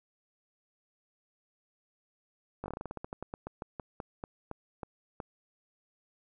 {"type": "slowing click train", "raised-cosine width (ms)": 1, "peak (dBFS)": -24, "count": 22, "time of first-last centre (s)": [2.64, 5.202], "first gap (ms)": 19, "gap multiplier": 1.16, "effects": []}